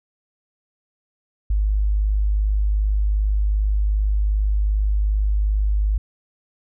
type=tone; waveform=sine; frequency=51.3 Hz; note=G#1; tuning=21 cents flat; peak=-16 dBFS; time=1.5-5.98 s; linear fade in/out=5 ms; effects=none